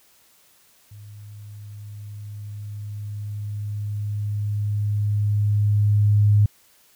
sine tone with level ramp, 103.83 Hz, G#2, in tune, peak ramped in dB -39 to -12 dBFS, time 0.91-6.46 s, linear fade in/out 5 ms, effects white hiss -57 dBFS RMS until 6.95 s

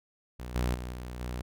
sawtooth tone with level steps, 61.4 Hz, B1, 9 cents flat, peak -34 / -23 / -32 / -34 / -30 dBFS, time 0.39-1.42 s, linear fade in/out 10 ms, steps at 0.55 / 0.74 / 0.92 / 1.2 s, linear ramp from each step 5 ms, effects none

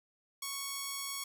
5% pulse tone, 1108.7 Hz, C#6, in tune, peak -25 dBFS, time 0.42-1.24 s, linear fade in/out 5 ms, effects none

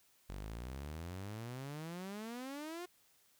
sawtooth exponential sweep, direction up, 46.25 to 363.4 Hz, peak -39 dBFS, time 0.29-2.86 s, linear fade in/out 10 ms, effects white hiss -70 dBFS RMS until 3.39 s

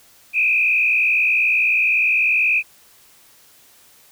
sine tone with frequency modulation, 2489 Hz, D#7, in tune, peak -14 dBFS, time 0.33-2.63 s, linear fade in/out 50 ms, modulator 59.6 Hz, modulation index 1.8, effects white hiss -51 dBFS RMS until 4.11 s

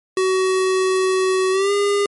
square tone with pitch glide, 375.8 to 405.1 Hz, F#4 to G#4, +27 to -43 cents, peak -16 dBFS, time 0.17-2.06 s, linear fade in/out 2 ms, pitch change +130 cents, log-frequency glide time 1.51-1.72 s, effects MP3 48 kbps

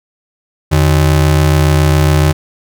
square ring-modulated tone, 116.54 Hz, A#2, in tune, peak -5 dBFS, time 0.71-2.33 s, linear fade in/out 20 ms, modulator 33.6 Hz, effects none

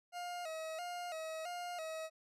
40% pulse tone with vibrato, 672 Hz, E5, 33 cents sharp, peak -40 dBFS, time 0.12-2.1 s, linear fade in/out 50 ms, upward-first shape square, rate 1.5 Hz, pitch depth 89 cents each way, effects low-pass 11000 Hz 12 dB/octave

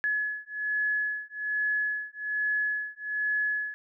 sine beating tone pair, 1700 / 1701.2 Hz, G#6 / G#6, +40 / +41 cents, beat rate 1.2 Hz, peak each -30 dBFS, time 0.04-3.74 s, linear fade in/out 0 ms, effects none

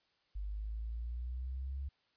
sine linear sweep, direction up, 49 to 69.4 Hz, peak -37 dBFS, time 0.35-1.89 s, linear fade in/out 10 ms, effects white hiss -75 dBFS RMS until 2.16 s + resampled to 11025 Hz

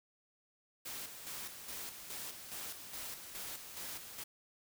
white noise with tremolo, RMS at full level -44 dBFS, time 0.85-4.24 s, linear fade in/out 10 ms, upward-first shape square, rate 2.4 Hz, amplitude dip 50%, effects none

